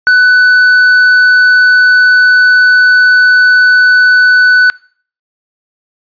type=tone with tanh clipping; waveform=sine; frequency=1494 Hz; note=F#6; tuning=16 cents sharp; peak=-4 dBFS; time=0.07-4.7 s; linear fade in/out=0 ms; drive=6 dB; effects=noise-tail reverb RT60 0.5 s tail -24 dB re dry + resampled to 11025 Hz